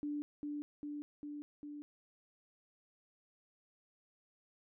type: tone with echo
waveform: sine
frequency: 293.7 Hz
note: D4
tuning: in tune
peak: -36 dBFS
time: 0.03-0.22 s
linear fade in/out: 0 ms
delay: 400 ms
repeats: 4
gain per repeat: -2 dB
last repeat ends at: 1.82 s
effects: none